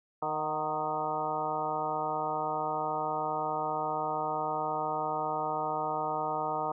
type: harmonic tone with a mistuned harmonic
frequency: 154.9 Hz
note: D#3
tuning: 7 cents flat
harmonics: 1 / 2 / 3 / 4 / 5 / 6 / 7 / 8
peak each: -45 / -43 / -39 / -38 / -34 / -35 / -41 / -37 dBFS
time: 0.22-6.72 s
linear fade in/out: 5 ms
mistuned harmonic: 5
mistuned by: -35 cents
effects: none